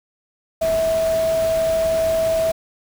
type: tone in noise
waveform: sine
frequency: 650 Hz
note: E5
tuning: 24 cents flat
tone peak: -16 dBFS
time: 0.61-2.52 s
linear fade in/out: 10 ms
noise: pink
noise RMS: -31 dBFS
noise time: 0.61-2.52 s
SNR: +12 dB
effects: none